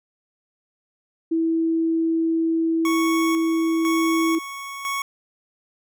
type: tone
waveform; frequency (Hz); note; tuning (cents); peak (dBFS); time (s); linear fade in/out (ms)
sine; 327.1; E4; -13; -18; 1.31-4.39; 10
type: tone with tremolo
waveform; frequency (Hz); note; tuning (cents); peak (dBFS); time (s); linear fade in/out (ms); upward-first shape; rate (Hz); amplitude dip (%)
25% pulse; 1108.7; C#6; 0; -20; 2.85-5.02; 2; square; 1; 60
effects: none